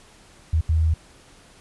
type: tone bursts at uneven times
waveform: sine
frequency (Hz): 80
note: D#2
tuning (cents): +49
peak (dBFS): -16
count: 2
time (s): 0.53-0.61 / 0.69-0.94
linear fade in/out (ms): 5
effects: pink hiss -51 dBFS RMS until 1.6 s + resampled to 24000 Hz